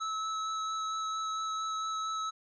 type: tone with vibrato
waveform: square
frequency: 1300 Hz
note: E6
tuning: 24 cents flat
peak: -33 dBFS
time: 0-2.31 s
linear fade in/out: 20 ms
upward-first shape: sine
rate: 4.4 Hz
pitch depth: 9 cents each way
effects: resampled to 16000 Hz